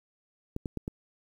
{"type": "clicks", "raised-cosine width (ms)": 3, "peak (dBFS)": -20, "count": 4, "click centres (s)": [0.564, 0.658, 0.773, 0.879], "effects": ["9-bit"]}